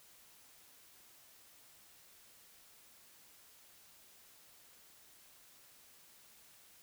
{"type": "silence", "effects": ["white hiss -62 dBFS RMS until 6.82 s"]}